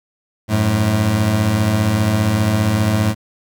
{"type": "beating tone pair", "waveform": "25% pulse", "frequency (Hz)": [92.5, 107.5], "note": ["F#2", "A2"], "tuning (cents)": [0, -40], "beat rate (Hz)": 15, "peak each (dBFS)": [-17, -11], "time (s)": [0.48, 3.15], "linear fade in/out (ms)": 50, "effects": ["8-bit"]}